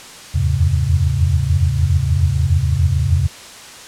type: tone cluster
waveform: sine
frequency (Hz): 79 / 85.8 / 89 / 103.7 / 133.8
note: D#2 / F2 / F2 / G#2 / C3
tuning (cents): +27 / -30 / +33 / -2 / +39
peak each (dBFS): -18 / -19 / -20 / -21 / -18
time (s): 0.34-3.28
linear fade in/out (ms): 20
effects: white hiss -36 dBFS RMS until 3.87 s + low-pass 8000 Hz 12 dB/octave